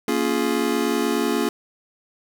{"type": "chord", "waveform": "square", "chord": "Bb minor seventh", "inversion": "none", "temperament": "just", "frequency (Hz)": [233.1, 279.7, 349.6, 419.5], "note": ["Bb3", "Db4", "F4", "Ab4"], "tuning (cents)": [0, 16, 2, 17], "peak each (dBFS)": -26, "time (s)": [0.08, 1.49], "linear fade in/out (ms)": 2, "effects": []}